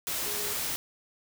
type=tone in noise; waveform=sine; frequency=415.3 Hz; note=G#4; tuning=in tune; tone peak=-40 dBFS; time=0.26-0.53 s; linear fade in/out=0 ms; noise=white; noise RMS=-32 dBFS; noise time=0.07-0.76 s; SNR=-11 dB; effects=none